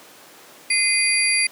sine tone cluster, 2062 / 2453 / 4710 / 10070 Hz, C7 / D#7 / D8 / D#9, -26 / -25 / +4 / +20 cents, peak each -22 dBFS, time 0.7-1.47 s, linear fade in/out 5 ms, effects pink hiss -45 dBFS RMS until 1.51 s + high-pass 300 Hz 12 dB/octave

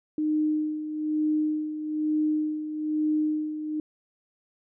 sine tone with tremolo, 306.4 Hz, D#4, 27 cents flat, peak -21 dBFS, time 0.18-3.8 s, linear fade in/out 2 ms, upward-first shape sine, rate 1.1 Hz, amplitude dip 65%, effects none

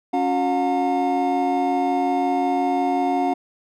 triangle tone cluster, 276.8 / 362.4 / 719 / 914 Hz, C#4 / F#4 / F#5 / A#5, -2 / -36 / -50 / -34 cents, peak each -21 / -25 / -19 / -28 dBFS, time 0.13-3.34 s, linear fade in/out 10 ms, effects none

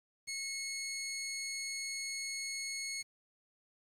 15% pulse tone, 2181 Hz, C#7, 29 cents flat, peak -31 dBFS, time 0.27-3.03 s, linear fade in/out 20 ms, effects low-pass 11000 Hz 12 dB/octave + 10-bit

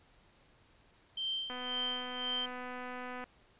sine tone with tremolo, 3132 Hz, G7, 2 cents flat, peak -32 dBFS, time 1.17-2.46 s, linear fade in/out 5 ms, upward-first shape sine, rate 1.9 Hz, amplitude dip 75%
click train, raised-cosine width 0.5 ms, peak -29 dBFS, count 436, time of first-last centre 1.5-3.24 s, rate 250 Hz
effects pink hiss -65 dBFS RMS until 3.59 s + resampled to 8000 Hz

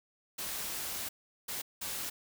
white noise bursts at uneven times, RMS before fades -38 dBFS, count 3, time 0.38-1.09 / 1.48-1.62 / 1.81-2.1 s, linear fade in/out 10 ms, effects none

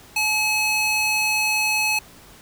square tone with high-pass filter, 855 Hz, A5, 50 cents flat, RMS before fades -21 dBFS, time 0.16-1.99 s, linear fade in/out 5 ms, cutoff 1900 Hz, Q 1.7, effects pink hiss -47 dBFS RMS until 2.41 s

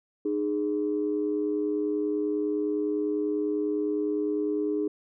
sine tone pair together, 305.4 / 415.3 Hz, D#4 / G#4, -32 / 0 cents, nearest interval perfect fourth, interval 532 cents, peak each -27 dBFS, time 0.25-4.88 s, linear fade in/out 5 ms, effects tanh soft clip ceiling -17 dBFS

